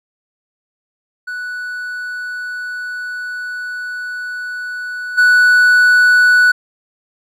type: tone with level steps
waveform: triangle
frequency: 1480 Hz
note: F#6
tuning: in tune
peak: -20 / -5 dBFS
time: 1.27-6.52 s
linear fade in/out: 10 ms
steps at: 5.17 s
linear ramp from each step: 20 ms
effects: none